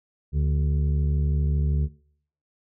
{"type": "harmonic tone with a mistuned harmonic", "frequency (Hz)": 72.9, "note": "D2", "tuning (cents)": -12, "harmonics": [1, 2, 3, 5, 6], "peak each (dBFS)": [-21, -25, -38, -42, -45], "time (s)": [0.32, 1.89], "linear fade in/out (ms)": 50, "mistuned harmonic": 5, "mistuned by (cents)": 37, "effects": ["noise-tail reverb RT60 0.6 s tail -22 dB re dry"]}